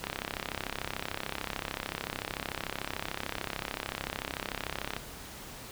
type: click train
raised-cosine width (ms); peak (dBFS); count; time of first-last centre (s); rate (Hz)
0.3; -16; 166; 0.04-4.965; 33.5
effects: pink hiss -45 dBFS RMS until 5.71 s